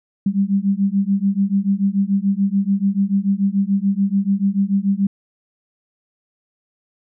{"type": "beating tone pair", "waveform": "sine", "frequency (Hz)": [194.1, 201], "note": ["G3", "G3"], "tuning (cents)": [-17, 44], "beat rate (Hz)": 6.9, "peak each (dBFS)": -18, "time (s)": [0.26, 5.07], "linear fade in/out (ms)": 5, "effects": []}